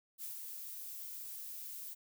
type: noise with ADSR envelope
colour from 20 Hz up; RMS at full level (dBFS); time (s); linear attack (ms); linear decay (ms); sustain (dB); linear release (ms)
violet; -43; 0.18-1.95; 46; 130; -3; 24
effects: none